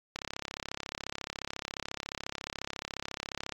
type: click train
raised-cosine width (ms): 0.2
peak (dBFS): -18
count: 116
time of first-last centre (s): 0.16-3.523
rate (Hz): 34.2
effects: AAC 64 kbps